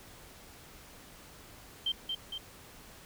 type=tone with echo; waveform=sine; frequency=3136 Hz; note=G7; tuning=in tune; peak=-28 dBFS; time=1.86-1.92 s; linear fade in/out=5 ms; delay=230 ms; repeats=2; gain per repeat=-4 dB; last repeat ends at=2.38 s; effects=pink hiss -53 dBFS RMS until 3.05 s